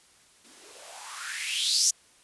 violet noise with band-pass filter sweep, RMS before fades -30 dBFS, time 0.44-1.91 s, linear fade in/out 10 ms, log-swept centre 230 to 6400 Hz, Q 5.5, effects white hiss -59 dBFS RMS until 2.23 s + resampled to 24000 Hz

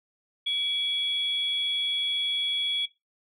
sine tone pair together, 2310 / 3356 Hz, D7 / G#7, -29 / +17 cents, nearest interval tritone, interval 646 cents, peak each -35 / -24 dBFS, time 0.46-2.86 s, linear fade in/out 10 ms, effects noise-tail reverb RT60 0.2 s tail -17 dB re dry + tanh soft clip ceiling -19 dBFS

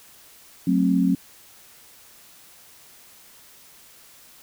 sine chord, F# diminished, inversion none, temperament just, 185 / 222 / 266.4 Hz, F#3 / A3 / C4, 0 / +16 / +31 cents, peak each -20 / -25 / -20 dBFS, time 0.67-1.15 s, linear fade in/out 5 ms, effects white hiss -50 dBFS RMS until 4.42 s

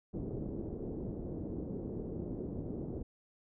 white low-pass noise, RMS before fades -40 dBFS, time 0.13-3.03 s, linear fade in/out 10 ms, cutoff 400 Hz, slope 24 dB/octave, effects none

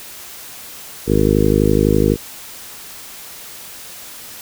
harmonic tone, 51.91 Hz, G#1, in tune, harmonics 1 / 2 / 3 / 4 / 5 / 6 / 7 / 8 / 9, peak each -20 / -20 / -20 / -20 / -20 / -20 / -20 / -20 / -20 dBFS, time 1.06-2.17 s, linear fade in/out 50 ms, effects white hiss -35 dBFS RMS until 4.41 s

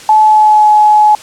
sine tone with pitch glide, 862 to 847.2 Hz, A5 to G#5, -36 to +34 cents, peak -3 dBFS, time 0.09-1.15 s, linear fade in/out 2 ms, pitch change -30 cents, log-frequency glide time 0.2-0.71 s, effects white hiss -32 dBFS RMS until 1.22 s + low-pass 8000 Hz 12 dB/octave

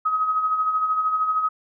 sine tone with tremolo, 1267 Hz, D#6, 31 cents sharp, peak -17 dBFS, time 0.05-1.49 s, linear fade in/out 10 ms, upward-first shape sine, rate 13 Hz, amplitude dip 50%, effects none

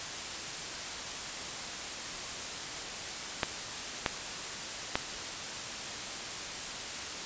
clicks, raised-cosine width 0.3 ms, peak -10 dBFS, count 3, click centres 3.432 / 4.062 / 4.955 s, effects white hiss -38 dBFS RMS until 7.25 s + resampled to 16000 Hz

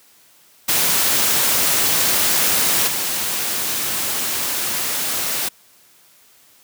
white noise with level steps, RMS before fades -17 / -22 dBFS, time 0.68-5.49 s, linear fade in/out 10 ms, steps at 2.87 s, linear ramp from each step 10 ms, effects white hiss -52 dBFS RMS until 6.63 s + high-pass 100 Hz 12 dB/octave

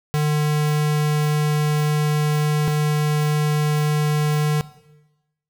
square tone pair in turn, 150.3 / 150.3 Hz, D3 / D3, +40 / +40 cents, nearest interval unison, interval 0 cents, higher neither, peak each -18 dBFS, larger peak neither, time 0.14-2.68 / 2.68-4.61 s, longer first, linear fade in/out 0 ms, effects noise-tail reverb RT60 1.0 s tail -17 dB re dry

